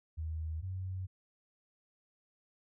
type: tone pair in turn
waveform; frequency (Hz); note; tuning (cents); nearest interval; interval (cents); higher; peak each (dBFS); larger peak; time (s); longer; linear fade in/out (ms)
sine; 79.5 / 93.33; D#2 / F#2; +38 / +15; minor third; 277; second; -35 / -36; first; 0.17-0.62 / 0.62-1.07; neither; 20
effects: none